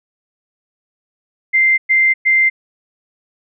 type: tone bursts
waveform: sine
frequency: 2088 Hz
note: C7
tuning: 4 cents flat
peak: -9 dBFS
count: 3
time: 1.53-2.5 s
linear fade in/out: 20 ms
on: 250 ms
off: 110 ms
effects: none